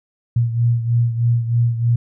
sine beating tone pair, 117.4 / 120.6 Hz, A#2 / B2, +13 / -41 cents, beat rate 3.2 Hz, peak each -15 / -21 dBFS, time 0.36-1.96 s, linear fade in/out 5 ms, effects none

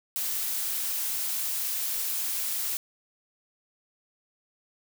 blue noise, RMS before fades -30 dBFS, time 0.16-2.77 s, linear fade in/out 0 ms, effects none

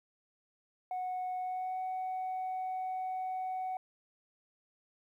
sine tone with pitch glide, 736 to 746.7 Hz, F#5 to F#5, -9 to +16 cents, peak -32 dBFS, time 0.91-3.77 s, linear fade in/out 2 ms, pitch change +25 cents, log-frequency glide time 1.4-1.8 s, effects tanh soft clip ceiling -32 dBFS + 12-bit

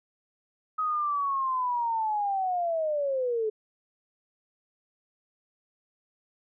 sine linear sweep, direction down, 1268 to 423.2 Hz, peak -25 dBFS, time 0.78-3.5 s, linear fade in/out 10 ms, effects none

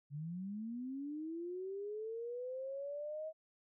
sine linear sweep, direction up, 138.59 to 638 Hz, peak -40 dBFS, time 0.1-3.33 s, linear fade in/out 50 ms, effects none

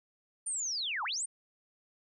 sine linear two-way sweep, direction down then up, 9220 to 784 to 9220 Hz, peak -32 dBFS, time 0.46-1.26 s, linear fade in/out 10 ms, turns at 1.04 s, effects none

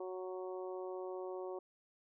harmonic tone, 185 Hz, F#3, in tune, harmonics 2 / 3 / 4 / 5 / 6, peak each -42 / -47 / -51 / -54 / -55 dBFS, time 0-1.59 s, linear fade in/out 5 ms, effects none

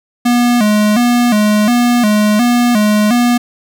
square tone with vibrato, 225.6 Hz, A3, 44 cents sharp, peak -9 dBFS, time 0.25-3.38 s, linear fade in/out 10 ms, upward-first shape square, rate 1.4 Hz, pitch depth 120 cents each way, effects none

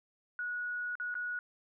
sine tone with dropouts, 1460 Hz, F#6, 24 cents flat, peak -34 dBFS, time 0.39-1.39 s, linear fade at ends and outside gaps 1 ms, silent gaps 0.954-0.999 / 1.142-1.152 s, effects none

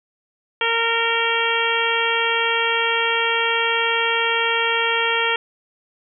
harmonic tone, 460.5 Hz, A#4, 21 cents flat, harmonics 1 / 2 / 3 / 4 / 5 / 6 / 7, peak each -25 / -25 / -25 / -25 / -25 / -25 / -25 dBFS, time 0.61-5.36 s, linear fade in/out 2 ms, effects none

